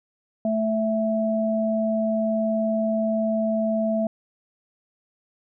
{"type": "tone pair together", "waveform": "sine", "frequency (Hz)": [220, 659.3], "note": ["A3", "E5"], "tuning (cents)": [0, 0], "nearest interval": "octave + perfect fifth", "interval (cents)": 1900, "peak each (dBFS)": -23, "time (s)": [0.45, 4.07], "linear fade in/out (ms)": 2, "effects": []}